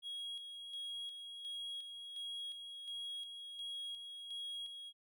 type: tone with tremolo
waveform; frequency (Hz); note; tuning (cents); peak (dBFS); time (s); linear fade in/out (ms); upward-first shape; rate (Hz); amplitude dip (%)
triangle; 3301; G#7; -11; -40; 0.02-4.93; 50; square; 1.4; 45
effects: none